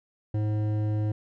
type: tone with hard clipping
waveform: sine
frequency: 106.4 Hz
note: G#2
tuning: 42 cents sharp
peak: -26 dBFS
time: 0.34-1.12 s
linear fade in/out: 5 ms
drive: 11 dB
effects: none